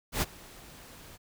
pink noise with ADSR envelope, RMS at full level -27 dBFS, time 0.12-1.18 s, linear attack 97 ms, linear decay 31 ms, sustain -23 dB, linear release 31 ms, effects none

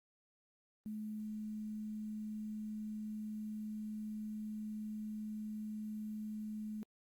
sine tone with quantisation, 214.2 Hz, A3, 46 cents flat, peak -40 dBFS, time 0.86-6.83 s, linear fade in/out 0 ms, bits 11, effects Opus 32 kbps

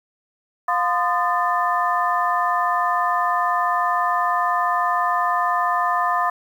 sine tone cluster, 707 / 1027 / 1228 / 1770 Hz, F5 / C6 / D#6 / A6, +21 / -33 / -23 / +10 cents, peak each -23 / -21 / -23 / -27 dBFS, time 0.68-6.3 s, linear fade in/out 5 ms, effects 8-bit

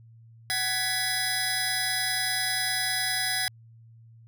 25% pulse tone cluster, 751 / 1680 / 1981 / 5010 Hz, F#5 / G#6 / B6 / D#8, +26 / +19 / +5 / +11 cents, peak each -31 / -28 / -27 / -25 dBFS, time 0.5-3.48 s, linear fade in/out 0 ms, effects added 114 Hz sine -49 dBFS peak until 4.27 s

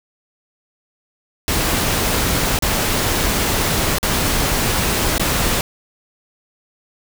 pink noise with dropouts, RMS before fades -18 dBFS, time 1.48-5.61 s, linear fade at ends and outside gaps 1 ms, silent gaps 2.589-2.623 / 3.985-4.029 / 5.181-5.196 s, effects none

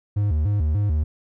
triangle tone with vibrato, 88.6 Hz, F2, 25 cents sharp, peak -16 dBFS, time 0.16-1.04 s, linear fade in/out 10 ms, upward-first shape square, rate 3.4 Hz, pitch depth 260 cents each way, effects none

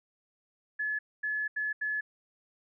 sine tone bursts at uneven times, 1712 Hz, A6, 48 cents flat, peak -29 dBFS, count 4, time 0.79-0.99 / 1.23-1.48 / 1.56-1.73 / 1.81-2.01 s, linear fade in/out 10 ms, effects none

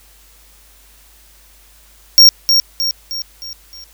square tone with echo, 5560 Hz, F8, 9 cents flat, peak -3 dBFS, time 2.18-2.29 s, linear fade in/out 0 ms, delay 310 ms, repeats 5, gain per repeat -6 dB, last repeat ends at 3.84 s, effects added 50 Hz sine -48 dBFS peak until 3.93 s + white hiss -48 dBFS RMS until 3.93 s

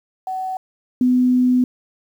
sine tone pair in turn, 752 / 250.9 Hz, F#5 / B3, +28 / +28 cents, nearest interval octave + perfect fifth, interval 1900 cents, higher first, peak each -22 / -12 dBFS, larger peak second, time 0.27-0.57 / 1.01-1.64 s, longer second, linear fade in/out 2 ms, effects 8-bit

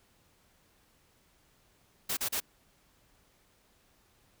white noise bursts, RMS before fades -32 dBFS, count 3, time 2.09-2.403 s, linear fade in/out 10 ms, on 81 ms, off 35 ms, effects pink hiss -67 dBFS RMS until 4.4 s

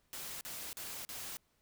white noise bursts, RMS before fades -44 dBFS, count 4, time 0.13-1.37 s, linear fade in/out 0 ms, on 280 ms, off 40 ms, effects pink hiss -75 dBFS RMS until 1.61 s

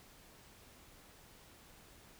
silence, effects pink hiss -60 dBFS RMS until 2.19 s

